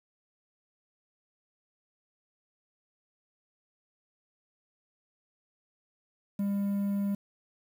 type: tone with quantisation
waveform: triangle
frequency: 200.4 Hz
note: G3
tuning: 38 cents sharp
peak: -25 dBFS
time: 6.39-7.15 s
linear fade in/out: 5 ms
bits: 9
effects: none